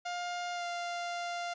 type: tone with pitch glide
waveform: sawtooth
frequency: 706 to 696.7 Hz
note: F5 to F5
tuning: +19 to -4 cents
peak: -31 dBFS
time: 0.05-1.54 s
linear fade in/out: 10 ms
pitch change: -23 cents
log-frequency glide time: 0.53-0.64 s
effects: resampled to 16000 Hz + 12-bit